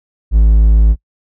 triangle tone, 53.8 Hz, A1, 38 cents flat, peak -3 dBFS, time 0.31-0.96 s, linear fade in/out 50 ms, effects noise-tail reverb RT60 0.1 s tail -24 dB re dry

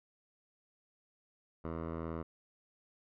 10% pulse tone with low-pass filter, 82 Hz, E2, 9 cents flat, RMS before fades -40 dBFS, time 1.64-2.23 s, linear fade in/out 10 ms, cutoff 1100 Hz, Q 1.4, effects none

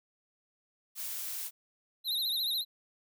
blue noise, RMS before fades -38 dBFS, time 0.95-1.51 s, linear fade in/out 50 ms
square tone with vibrato, 3896 Hz, B7, 24 cents flat, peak -30 dBFS, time 2.04-2.65 s, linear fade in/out 50 ms, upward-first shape triangle, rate 14 Hz, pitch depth 130 cents each way
effects none

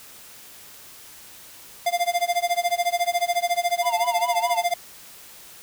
square tone with tremolo, 698.5 Hz, F5, in tune, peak -18 dBFS, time 1.86-4.74 s, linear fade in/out 5 ms, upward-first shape sine, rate 14 Hz, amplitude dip 95%
triangle tone with vibrato, 932.3 Hz, A#5, in tune, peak -24 dBFS, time 3.81-4.64 s, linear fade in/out 50 ms, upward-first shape sine, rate 4.8 Hz, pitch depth 110 cents each way
effects white hiss -45 dBFS RMS until 5.62 s

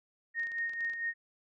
sine tone with tremolo, 1853 Hz, A#6, 11 cents flat, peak -30 dBFS, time 0.34-1.14 s, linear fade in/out 50 ms, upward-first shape sine, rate 4.4 Hz, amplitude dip 55%
clicks, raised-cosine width 0.2 ms, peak -36 dBFS, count 11, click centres 0.397 / 0.434 / 0.47 / 0.518 / 0.585 / 0.695 / 0.735 / 0.807 / 0.848 / 0.898 / 0.935 s
effects none

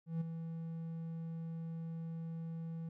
triangle tone with ADSR envelope, 164.3 Hz, E3, 5 cents flat, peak -30 dBFS, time 0.06-2.89 s, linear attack 150 ms, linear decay 11 ms, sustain -8 dB, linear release 4 ms, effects none

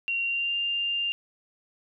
sine tone with pitch glide, 2754 to 2796 Hz, F7 to F7, -25 to +1 cents, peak -25 dBFS, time 0.08-1.12 s, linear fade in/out 0 ms, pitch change +26 cents, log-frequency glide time 0.23-0.55 s, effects none

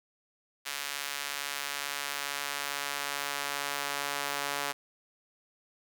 sawtooth tone with high-pass filter sweep, 142.3 Hz, C#3, 46 cents sharp, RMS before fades -35 dBFS, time 0.65-4.73 s, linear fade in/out 20 ms, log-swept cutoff 1900 to 860 Hz, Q 0.71, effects none

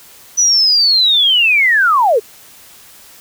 sine linear sweep, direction down, 5990 to 392.6 Hz, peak -8 dBFS, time 0.37-2.2 s, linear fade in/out 20 ms, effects white hiss -41 dBFS RMS until 3.2 s

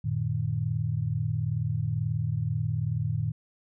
sine tone cluster, 91.8 / 114 / 152.5 Hz, F#2 / A#2 / D#3, -13 / -38 / -34 cents, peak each -34 / -28 / -30 dBFS, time 0.04-3.32 s, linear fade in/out 10 ms, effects none

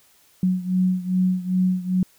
sine beating tone pair, 183.3 / 185.8 Hz, F#3 / F#3, -16 / +7 cents, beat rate 2.5 Hz, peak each -20 / -23 dBFS, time 0.43-2.03 s, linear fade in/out 2 ms, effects white hiss -57 dBFS RMS until 2.18 s

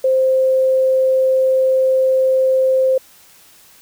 sine tone, 523.3 Hz, C5, in tune, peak -11 dBFS, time 0.04-2.98 s, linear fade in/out 5 ms, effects white hiss -47 dBFS RMS until 3.81 s

